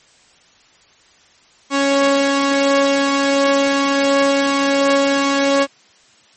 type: tone pair together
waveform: sawtooth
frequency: 277.9 / 554.4 Hz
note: C#4 / C#5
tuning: +4 / 0 cents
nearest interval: octave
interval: 1196 cents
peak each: -12 dBFS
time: 1.7-5.67 s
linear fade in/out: 50 ms
effects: white hiss -51 dBFS RMS until 6.36 s + MP3 32 kbps